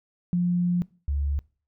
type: tone pair in turn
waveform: sine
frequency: 176.4 / 71.15 Hz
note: F3 / C#2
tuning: +18 / +46 cents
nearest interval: octave + major third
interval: 1572 cents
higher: first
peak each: -20 / -23 dBFS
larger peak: first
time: 0.33-0.82 / 1.08-1.39 s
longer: first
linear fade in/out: 0 ms
effects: noise-tail reverb RT60 0.4 s tail -23 dB re dry